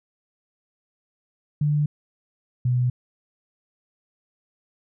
sine tone pair in turn, 148.2 / 124.35 Hz, D3 / B2, +16 / +12 cents, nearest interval minor third, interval 304 cents, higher first, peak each -18 dBFS, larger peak neither, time 1.61-1.86 / 2.65-2.9 s, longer neither, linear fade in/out 5 ms, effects none

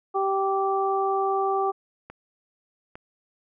harmonic tone, 389.2 Hz, G4, 12 cents flat, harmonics 1 / 2 / 3, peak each -25 / -25 / -28 dBFS, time 0.14-1.72 s, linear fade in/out 20 ms
clicks, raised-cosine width 0.5 ms, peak -25 dBFS, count 2, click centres 2.1 / 2.955 s
effects none

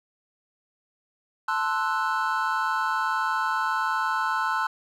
triangle chord, F# half-diminished seventh, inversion first, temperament equal, 880 / 1046.5 / 1318.5 / 1480 Hz, A5 / C6 / E6 / F#6, 0 / 0 / 0 / 0 cents, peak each -27 dBFS, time 1.48-4.67 s, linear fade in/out 5 ms, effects none

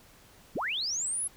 sine linear sweep, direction up, 69.4 to 11175 Hz, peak -29 dBFS, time 0.55-1.28 s, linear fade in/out 10 ms, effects pink hiss -57 dBFS RMS until 1.36 s

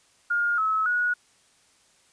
sine tone with pitch steps, 1418 / 1293 / 1457 Hz, F6 / E6 / F#6, +26 / -34 / -27 cents, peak -21 dBFS, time 0.3-1.14 s, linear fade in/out 10 ms, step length 280 ms, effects white hiss -61 dBFS RMS until 2.12 s + resampled to 22050 Hz

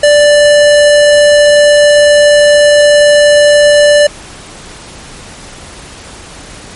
square tone, 587.3 Hz, D5, in tune, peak -3 dBFS, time 0.03-4.07 s, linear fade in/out 5 ms, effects pink hiss -30 dBFS RMS until 6.75 s + MP3 48 kbps

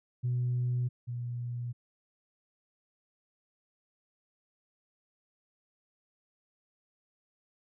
sine tone pair in turn, 123.47 / 120.86 Hz, B2 / B2, 0 / -37 cents, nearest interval unison, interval 37 cents, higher first, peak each -26 / -33 dBFS, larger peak first, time 0.23-0.89 / 1.07-1.73 s, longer neither, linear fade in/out 20 ms, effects tanh soft clip ceiling -24 dBFS

